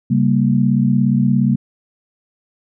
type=chord; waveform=sine; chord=G diminished; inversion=second; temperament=equal with one note detuned; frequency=135.97 / 196 / 233.1 Hz; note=Db3 / G3 / Bb3; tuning=-33 / 0 / 0 cents; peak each=-16 dBFS; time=0.1-1.56 s; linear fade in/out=10 ms; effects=none